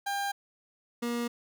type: tone pair in turn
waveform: 30% pulse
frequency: 800 / 237.8 Hz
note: G5 / A#3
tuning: +35 / +35 cents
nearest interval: octave + major sixth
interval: 2100 cents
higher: first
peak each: -27 dBFS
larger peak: neither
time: 0.06-0.32 / 1.02-1.28 s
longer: neither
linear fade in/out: 10 ms
effects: none